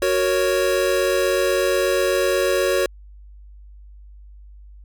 square chord, F# major, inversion none, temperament equal, 370 / 466.2 / 554.4 Hz, F#4 / A#4 / C#5, 0 / 0 / 0 cents, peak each -22 / -25 / -21 dBFS, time 0.02-2.86 s, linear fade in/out 2 ms, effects added 50 Hz sine -40 dBFS peak until 4.84 s

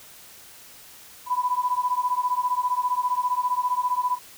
sine beating tone pair, 987.8 / 1002.8 Hz, B5 / B5, 0 / +26 cents, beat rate 15 Hz, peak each -24 / -25 dBFS, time 1.26-4.19 s, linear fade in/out 50 ms, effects white hiss -47 dBFS RMS until 4.37 s

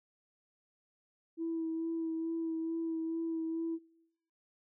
sine tone with vibrato, 327 Hz, E4, 14 cents flat, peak -32 dBFS, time 1.37-3.79 s, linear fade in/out 50 ms, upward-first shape sine, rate 2.3 Hz, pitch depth 18 cents each way, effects noise-tail reverb RT60 1.0 s tail -25 dB re dry + tanh soft clip ceiling -28 dBFS

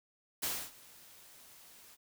white noise with ADSR envelope, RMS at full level -34 dBFS, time 0.42-1.97 s, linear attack 15 ms, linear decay 270 ms, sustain -23 dB, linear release 36 ms, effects none

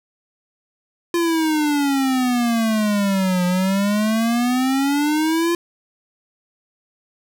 square exponential two-way sweep, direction down then up, 346.1 to 177.8 to 346.1 Hz, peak -17 dBFS, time 1.14-5.55 s, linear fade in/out 2 ms, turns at 3.45 s, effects none

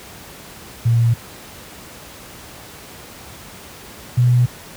sine tone pair in turn, 116.54 / 122.83 Hz, A#2 / B2, 0 / -9 cents, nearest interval minor second, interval 91 cents, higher second, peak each -11 / -10 dBFS, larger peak second, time 0.85-1.14 / 4.17-4.46 s, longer neither, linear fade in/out 10 ms, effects pink hiss -38 dBFS RMS until 4.76 s + high-pass 60 Hz 12 dB/octave

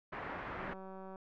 white low-pass noise, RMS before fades -43 dBFS, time 0.12-0.74 s, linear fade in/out 10 ms, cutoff 1800 Hz, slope 24 dB/octave
click train, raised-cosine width 1 ms, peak -36 dBFS, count 109, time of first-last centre 0.59-1.158 s, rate 190 Hz
effects none

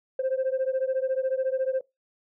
sine beating tone pair, 519 / 533 Hz, C5 / C5, -14 / +32 cents, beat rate 14 Hz, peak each -25 / -26 dBFS, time 0.19-1.81 s, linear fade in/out 5 ms, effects noise-tail reverb RT60 0.2 s tail -22 dB re dry + tanh soft clip ceiling -20 dBFS

